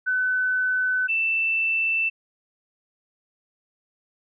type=tone pair in turn; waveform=sine; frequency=1508 / 2662 Hz; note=F#6 / E7; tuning=+32 / +16 cents; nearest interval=minor seventh; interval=984 cents; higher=second; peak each=-20 dBFS; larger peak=neither; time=0.06-1.08 / 1.08-2.1 s; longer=neither; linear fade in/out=20 ms; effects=none